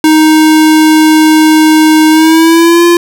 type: tone with pitch glide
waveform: square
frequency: 312.2 to 344.4 Hz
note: D#4 to F4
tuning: +6 to -24 cents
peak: -3 dBFS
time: 0.04-2.97 s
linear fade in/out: 2 ms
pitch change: +170 cents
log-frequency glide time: 2.1-2.85 s
effects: none